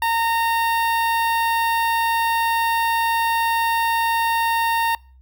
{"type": "tone with notch filter", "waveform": "sawtooth", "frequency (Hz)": 919, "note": "A#5", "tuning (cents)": -25, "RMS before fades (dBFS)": -20, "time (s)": [0.02, 4.95], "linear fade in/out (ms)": 2, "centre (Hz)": 6800, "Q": 0.71, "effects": ["noise-tail reverb RT60 0.4 s tail -25 dB re dry", "added 64 Hz sine -46 dBFS peak until 5.21 s"]}